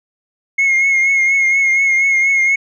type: tone with vibrato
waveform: sine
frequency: 2159 Hz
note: C#7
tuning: 46 cents flat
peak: -8 dBFS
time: 0.58-2.56 s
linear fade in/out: 10 ms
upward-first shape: triangle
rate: 4.2 Hz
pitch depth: 41 cents each way
effects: tanh soft clip ceiling -9 dBFS